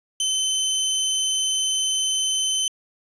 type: tone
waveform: 20% pulse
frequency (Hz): 3065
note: G7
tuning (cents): -40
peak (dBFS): -15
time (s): 0.2-2.68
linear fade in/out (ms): 2
effects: resampled to 22050 Hz